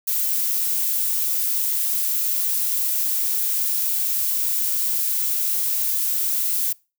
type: noise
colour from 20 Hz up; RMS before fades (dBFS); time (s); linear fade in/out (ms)
violet; -22; 0.07-6.73; 10
effects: noise-tail reverb RT60 0.3 s tail -24 dB re dry